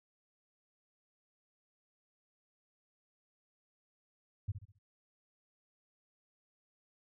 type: tone with echo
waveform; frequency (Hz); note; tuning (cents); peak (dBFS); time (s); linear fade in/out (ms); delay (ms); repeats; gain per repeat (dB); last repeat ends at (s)
sine; 100; G2; +35; -31; 4.48-4.52; 10; 67; 4; -9; 4.788
effects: none